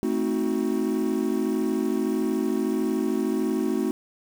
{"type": "chord", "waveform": "triangle", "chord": "A diminished seventh", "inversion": "none", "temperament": "equal with one note detuned", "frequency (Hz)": [220, 261.6, 316.6, 370], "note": ["A3", "C4", "Eb4", "Gb4"], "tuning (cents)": [0, 0, 30, 0], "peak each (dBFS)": -26, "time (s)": [0.03, 3.91], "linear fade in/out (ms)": 0, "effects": ["7-bit"]}